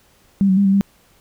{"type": "tone with pitch steps", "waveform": "sine", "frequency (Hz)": [196.8, 188.3, 199.9, 193.9, 198.1], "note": ["G3", "F#3", "G3", "G3", "G3"], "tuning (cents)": [7, 31, 34, -19, 18], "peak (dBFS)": -11, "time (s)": [0.41, 0.81], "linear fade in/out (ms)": 0, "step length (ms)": 80, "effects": ["pink hiss -55 dBFS RMS until 1.2 s"]}